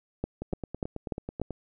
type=two click trains; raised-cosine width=2 ms; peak=-16 / -21 dBFS; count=5 / 11; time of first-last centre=0.24-1.416 / 0.42-1.507 s; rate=3.4 / 9.2 Hz; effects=none